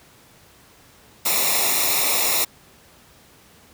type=noise with comb filter; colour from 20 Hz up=white; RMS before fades=-20 dBFS; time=1.25-2.45 s; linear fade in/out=10 ms; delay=0.64 ms; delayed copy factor=-0.8; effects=pink hiss -51 dBFS RMS until 3.73 s + high-pass 60 Hz 12 dB/octave